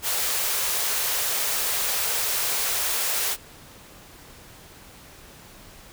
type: high-pass noise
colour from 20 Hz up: white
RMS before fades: -25 dBFS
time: 0.02-3.37 s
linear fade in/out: 50 ms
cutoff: 380 Hz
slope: 96 dB/octave
effects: pink hiss -47 dBFS RMS until 5.92 s